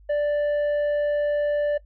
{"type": "tone with tanh clipping", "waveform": "sine", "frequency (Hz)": 587.3, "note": "D5", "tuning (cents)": 0, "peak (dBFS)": -21, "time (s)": [0.09, 1.78], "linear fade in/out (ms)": 10, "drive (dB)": 5, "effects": ["noise-tail reverb RT60 0.1 s tail -19 dB re dry", "added 50 Hz sine -48 dBFS peak until 1.85 s"]}